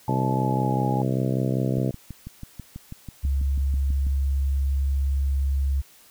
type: harmonic tone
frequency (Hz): 65.1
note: C2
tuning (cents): -8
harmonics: 2 / 3 / 4 / 5 / 6 / 7 / 8 / 9 / 10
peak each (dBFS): -24 / -28 / -30 / -32 / -34 / -35 / -36 / -37 / -38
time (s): 0.08-1.91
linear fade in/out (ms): 5
type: tone with pitch glide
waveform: sine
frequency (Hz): 867 to 829.3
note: A5 to G#5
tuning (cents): -26 to -3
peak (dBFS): -27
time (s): 0.08-1.02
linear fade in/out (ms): 2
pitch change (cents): -77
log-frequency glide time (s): 0.26-0.82
type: click train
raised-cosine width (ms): 5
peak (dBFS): -23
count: 15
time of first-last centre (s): 1.78-4.068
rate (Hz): 6.12
type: tone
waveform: sine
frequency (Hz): 68.6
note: C#2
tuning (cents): -17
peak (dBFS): -20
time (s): 3.23-5.82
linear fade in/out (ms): 20
effects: white hiss -53 dBFS RMS until 6.1 s